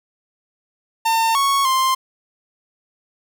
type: tone with pitch steps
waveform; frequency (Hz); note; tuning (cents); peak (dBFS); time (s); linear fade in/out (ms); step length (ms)
45% pulse; 904 / 1107 / 1049; A5 / C#6 / C6; +47 / -3 / +4; -15; 1.05-1.95; 10; 300
effects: none